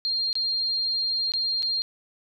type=tone with dropouts; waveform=sine; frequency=4204 Hz; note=C8; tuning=7 cents sharp; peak=-23 dBFS; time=0.05-1.82 s; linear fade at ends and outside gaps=0 ms; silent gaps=0.329-0.354 / 1.32-1.337 / 1.623-1.629 s; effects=none